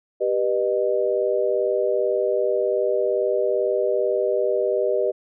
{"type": "chord", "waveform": "sine", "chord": "G augmented", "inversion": "none", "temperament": "just", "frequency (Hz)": [392, 490, 612.5], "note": ["G4", "B4", "D#5"], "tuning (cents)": [0, -14, -27], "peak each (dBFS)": -23, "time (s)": [0.2, 5.12], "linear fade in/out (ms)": 20, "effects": []}